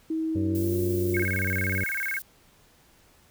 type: tone with pitch glide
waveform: sine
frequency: 320 to 353 Hz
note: D#4 to F4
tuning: +49 to +19 cents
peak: -25 dBFS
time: 0.1-1.24 s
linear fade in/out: 5 ms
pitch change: +170 cents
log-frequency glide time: 0.47-0.78 s
type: harmonic tone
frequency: 94.9 Hz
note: F#2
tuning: 44 cents sharp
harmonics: 1 / 2 / 3 / 4 / 5 / 6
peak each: -28 / -34 / -38 / -40 / -42 / -44 dBFS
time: 0.35-1.84 s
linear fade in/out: 5 ms
type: noise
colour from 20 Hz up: violet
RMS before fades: -39 dBFS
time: 0.55-2.22 s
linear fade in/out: 0 ms
type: tone with vibrato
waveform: sine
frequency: 1860 Hz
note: A#6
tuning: 4 cents flat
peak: -27 dBFS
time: 1.14-2.19 s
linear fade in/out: 5 ms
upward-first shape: square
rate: 18 Hz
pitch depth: 280 cents each way
effects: pink hiss -59 dBFS RMS until 3.3 s